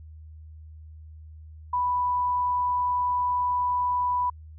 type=tone; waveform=sine; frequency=987.8 Hz; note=B5; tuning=in tune; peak=-22 dBFS; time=1.73-4.3 s; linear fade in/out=5 ms; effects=added 78 Hz sine -42 dBFS peak until 4.58 s